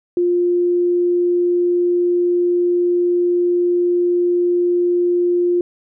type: tone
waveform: sine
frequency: 351.9 Hz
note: F4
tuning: 13 cents sharp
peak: -13 dBFS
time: 0.17-5.61 s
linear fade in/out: 2 ms
effects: none